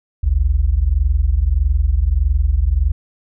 sine tone pair together, 52.29 / 73.9 Hz, G#1 / D2, +13 / +11 cents, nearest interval tritone, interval 598 cents, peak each -15 dBFS, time 0.23-2.92 s, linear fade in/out 10 ms, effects none

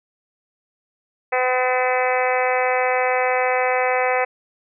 harmonic tone with a mistuned harmonic, 253.6 Hz, B3, 46 cents sharp, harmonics 2 / 3 / 4 / 5 / 6 / 7 / 8 / 9 / 10, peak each -21 / -22 / -28 / -29 / -31 / -29 / -26 / -29 / -31 dBFS, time 1.32-4.25 s, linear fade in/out 10 ms, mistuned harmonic 10, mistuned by +21 cents, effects none

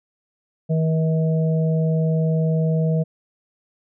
harmonic tone, 160 Hz, D#3, 49 cents sharp, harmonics 1 / 3 / 4, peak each -17 / -27 / -29 dBFS, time 0.69-3.04 s, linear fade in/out 20 ms, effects none

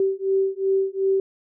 sine beating tone pair, 385.3 / 388 Hz, G4 / G4, -30 / -18 cents, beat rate 2.7 Hz, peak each -22 dBFS, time 0-1.2 s, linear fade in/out 2 ms, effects none

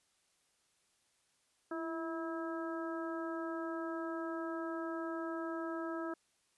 harmonic tone with a mistuned harmonic, 324.4 Hz, E4, 28 cents flat, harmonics 1 / 2 / 3 / 4 / 5, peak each -39 / -44 / -49 / -45 / -49 dBFS, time 1.71-6.14 s, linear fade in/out 5 ms, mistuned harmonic 1, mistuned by +47 cents, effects white hiss -75 dBFS RMS until 6.57 s + resampled to 24000 Hz

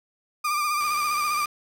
35% pulse tone with vibrato, 1195 Hz, D6, 30 cents sharp, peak -21 dBFS, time 0.44-1.46 s, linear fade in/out 10 ms, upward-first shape sine, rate 15 Hz, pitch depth 44 cents each way
click train, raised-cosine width 0.2 ms, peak -23 dBFS, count 48, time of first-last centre 0.81-1.458 s, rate 72.5 Hz
effects none

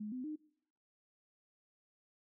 sine tone with pitch steps, 211.3 / 254.2 / 305.8 Hz, G#3 / C4 / D#4, +30 / -50 / -30 cents, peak -39 dBFS, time 0-0.36 s, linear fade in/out 10 ms, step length 120 ms, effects noise-tail reverb RT60 0.8 s tail -24 dB re dry

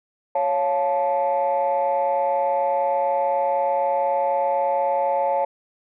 sine chord, Db augmented, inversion none, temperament equal with one note detuned, 554.4 / 698.5 / 871.9 Hz, Db5 / F5 / A5, 0 / 0 / -16 cents, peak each -21 / -24 / -21 dBFS, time 0.35-5.45 s, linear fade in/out 5 ms, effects tanh soft clip ceiling -13 dBFS

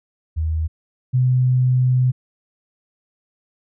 sine tone pair in turn, 79.4 / 127.06 Hz, D#2 / B2, +36 / +50 cents, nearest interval minor sixth, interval 814 cents, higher second, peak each -18 / -13 dBFS, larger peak second, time 0.36-0.68 / 1.13-2.12 s, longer second, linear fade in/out 20 ms, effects none

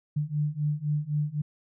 sine beating tone pair, 147 / 150.9 Hz, D3 / D3, +2 / +47 cents, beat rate 3.9 Hz, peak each -29 / -28 dBFS, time 0.16-1.42 s, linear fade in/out 10 ms, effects none

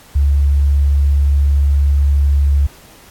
sine tone, 70.7 Hz, C#2, 35 cents sharp, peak -9 dBFS, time 0.15-2.67 s, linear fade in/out 10 ms, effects pink hiss -43 dBFS RMS until 3.1 s + AAC 64 kbps

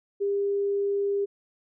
sine tone, 401.1 Hz, G4, 40 cents sharp, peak -23 dBFS, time 0.2-1.26 s, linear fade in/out 20 ms, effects none

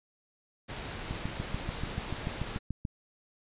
pink noise, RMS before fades -39 dBFS, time 0.68-2.59 s, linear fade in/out 20 ms
click train, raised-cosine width 5 ms, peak -21 dBFS, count 13, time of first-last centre 1.11-2.852 s, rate 6.89 Hz
effects resampled to 8000 Hz

